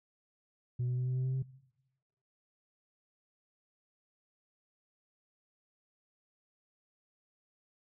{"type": "tone with pitch steps", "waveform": "sine", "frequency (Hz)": [123.4, 124.76, 126.14, 127.53, 128.94, 130.36, 131.8], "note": ["B2", "B2", "B2", "C3", "C3", "C3", "C3"], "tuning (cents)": [-1, 18, 37, -44, -25, -6, 13], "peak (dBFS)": -28, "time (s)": [0.79, 1.427], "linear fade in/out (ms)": 10, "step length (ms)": 91, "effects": ["noise-tail reverb RT60 1.0 s tail -21 dB re dry", "tanh soft clip ceiling -29 dBFS"]}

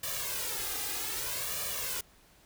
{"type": "noise with flanger", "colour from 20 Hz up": "white", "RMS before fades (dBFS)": -35, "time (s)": [0.03, 2.01], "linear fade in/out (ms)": 5, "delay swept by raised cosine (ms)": [1.7, 2.48], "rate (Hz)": 0.63, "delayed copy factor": 0.85, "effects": ["pink hiss -61 dBFS RMS until 2.45 s"]}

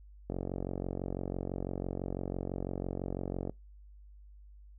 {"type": "click train", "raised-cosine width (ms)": 2, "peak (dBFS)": -22, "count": 148, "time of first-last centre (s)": [0.3, 3.496], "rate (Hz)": 46, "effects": ["noise-tail reverb RT60 0.2 s tail -26 dB re dry", "added 50 Hz sine -51 dBFS peak until 4.78 s"]}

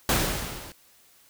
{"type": "noise with level ramp", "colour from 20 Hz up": "pink", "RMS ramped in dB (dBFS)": [-21, -43], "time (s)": [0.09, 0.72], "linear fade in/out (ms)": 2, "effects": ["white hiss -58 dBFS RMS until 1.29 s"]}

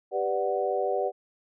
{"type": "chord", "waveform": "sine", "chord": "G major seventh", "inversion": "none", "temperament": "equal", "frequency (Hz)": [392, 493.9, 587.3, 740], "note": ["G4", "B4", "D5", "F#5"], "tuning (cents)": [0, 0, 0, 0], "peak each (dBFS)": -30, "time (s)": [0.11, 1.12], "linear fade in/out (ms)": 50, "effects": []}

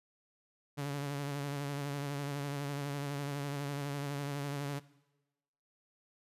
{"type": "tone with vibrato", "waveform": "sawtooth", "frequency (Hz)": 142.2, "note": "C#3", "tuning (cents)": 45, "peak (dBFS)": -31, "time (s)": [0.77, 4.8], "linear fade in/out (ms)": 20, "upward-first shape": "sine", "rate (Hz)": 12, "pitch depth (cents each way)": 38, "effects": ["noise-tail reverb RT60 1.0 s tail -19 dB re dry", "resampled to 32000 Hz"]}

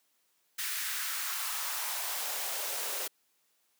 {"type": "noise with high-pass filter sweep", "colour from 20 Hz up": "white", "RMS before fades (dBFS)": -35, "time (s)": [0.58, 3.08], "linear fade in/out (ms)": 10, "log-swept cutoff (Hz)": [1800, 430], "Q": 1.9, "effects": ["white hiss -73 dBFS RMS until 3.79 s", "high-pass 200 Hz 12 dB/octave"]}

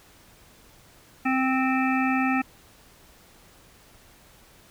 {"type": "harmonic tone", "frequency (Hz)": 261.6, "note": "C4", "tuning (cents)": 0, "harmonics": [1, 3, 5, 7, 9, 10], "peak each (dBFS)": [-23, -28, -30, -31, -33, -33], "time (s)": [1.25, 2.42], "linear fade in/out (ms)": 10, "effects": ["pink hiss -54 dBFS RMS until 4.7 s"]}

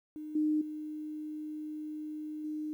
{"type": "tone with level steps", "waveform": "sine", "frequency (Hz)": 305.6, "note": "D#4", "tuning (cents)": -31, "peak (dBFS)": [-39, -26, -37, -34], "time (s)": [0.16, 2.73], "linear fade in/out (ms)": 0, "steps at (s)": [0.35, 0.61, 2.44], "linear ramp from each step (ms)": 5, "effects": ["11-bit"]}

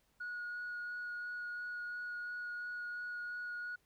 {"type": "tone with vibrato", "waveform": "sine", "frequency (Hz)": 1451, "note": "F#6", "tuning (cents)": -34, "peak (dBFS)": -38, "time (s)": [0.2, 3.76], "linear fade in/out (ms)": 10, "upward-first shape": "sine", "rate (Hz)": 2.9, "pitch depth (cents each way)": 9, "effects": ["tanh soft clip ceiling -37 dBFS", "pink hiss -75 dBFS RMS until 3.85 s"]}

